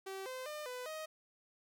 sawtooth tone with pitch steps, 385.4 / 515 / 603 / 499.8 / 627 Hz, G4 / C5 / D5 / B4 / D#5, -29 / -28 / +46 / +21 / +13 cents, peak -38 dBFS, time 0.06-1.06 s, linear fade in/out 10 ms, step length 200 ms, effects none

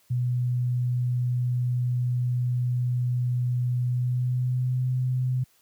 sine tone with pitch glide, 123.6 to 127.37 Hz, B2 to C3, +2 to -46 cents, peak -22 dBFS, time 0.1-5.44 s, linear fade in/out 10 ms, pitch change +52 cents, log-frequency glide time 3.88-4.88 s, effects white hiss -63 dBFS RMS until 5.61 s + high-pass 60 Hz 12 dB/octave

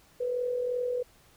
sine tone with amplitude modulation, 493.9 Hz, B4, in tune, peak -25 dBFS, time 0.2-1.03 s, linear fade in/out 10 ms, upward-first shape sine, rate 42.8 Hz, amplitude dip 50%, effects pink hiss -60 dBFS RMS until 1.36 s

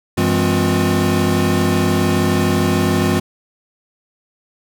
square tone cluster, 95.2 / 167 / 206 / 258.6 / 358.3 Hz, F#2 / E3 / G#3 / C4 / F4, +50 / +23 / -14 / -20 / +44 cents, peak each -21 dBFS, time 0.17-3.2 s, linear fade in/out 10 ms, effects none

